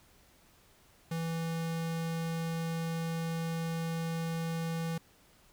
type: tone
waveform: square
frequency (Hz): 164.81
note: E3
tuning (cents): 0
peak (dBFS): -33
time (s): 1.11-4.98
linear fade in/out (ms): 5
effects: pink hiss -63 dBFS RMS until 5.52 s